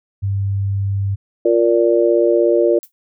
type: tone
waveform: sine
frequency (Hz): 98.8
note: G2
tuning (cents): +14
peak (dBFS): -16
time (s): 0.22-1.16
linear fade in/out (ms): 20
type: chord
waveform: sine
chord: Bb major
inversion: second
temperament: just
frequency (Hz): 349.6 / 466.2 / 582.7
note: F4 / Bb4 / D5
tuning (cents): +2 / 0 / -14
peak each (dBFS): -14 / -16 / -16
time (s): 1.45-2.79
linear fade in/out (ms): 5
type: noise with exponential decay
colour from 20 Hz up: violet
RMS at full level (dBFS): -33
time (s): 2.83-2.92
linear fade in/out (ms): 0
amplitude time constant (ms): 18
effects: none